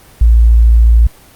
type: tone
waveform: sine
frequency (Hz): 57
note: A#1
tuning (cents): -38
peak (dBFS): -3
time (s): 0.21-1.07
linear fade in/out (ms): 5
effects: pink hiss -41 dBFS RMS until 1.35 s + Opus 24 kbps